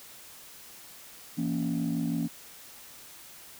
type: chord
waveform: sine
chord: A# diminished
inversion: second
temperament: just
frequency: 167.82 / 233.1 / 279.7 Hz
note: E3 / A#3 / C#4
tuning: +31 / 0 / +16 cents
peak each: -30 dBFS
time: 1.37-2.28 s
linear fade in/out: 20 ms
effects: tanh soft clip ceiling -22 dBFS + white hiss -49 dBFS RMS until 3.59 s